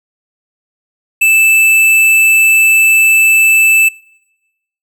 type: tone with hard clipping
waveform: sine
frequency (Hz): 2637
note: E7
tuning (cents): 0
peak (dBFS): -7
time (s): 1.21-3.89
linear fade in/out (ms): 10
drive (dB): 14
effects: noise-tail reverb RT60 1.0 s tail -25 dB re dry